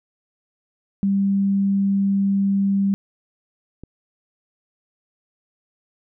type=tone; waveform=sine; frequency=197.2 Hz; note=G3; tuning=11 cents sharp; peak=-16 dBFS; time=1.03-2.94 s; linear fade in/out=0 ms
type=click; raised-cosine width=3 ms; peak=-24 dBFS; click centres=3.836 s
effects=none